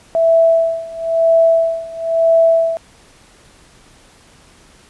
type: tone with tremolo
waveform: sine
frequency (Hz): 659.3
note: E5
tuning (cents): 0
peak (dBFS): -7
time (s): 0.15-2.77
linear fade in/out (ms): 0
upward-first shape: sine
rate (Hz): 1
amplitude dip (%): 90
effects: pink hiss -47 dBFS RMS until 4.89 s + resampled to 24000 Hz